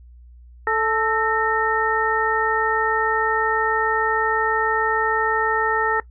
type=harmonic tone with a mistuned harmonic; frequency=440 Hz; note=A4; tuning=in tune; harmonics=1 / 2 / 3 / 4; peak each=-23 / -23 / -23 / -23 dBFS; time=0.67-6 s; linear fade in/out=2 ms; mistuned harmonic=4; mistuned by=+71 cents; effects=noise-tail reverb RT60 0.1 s tail -19 dB re dry + added 60 Hz sine -42 dBFS peak until 6.1 s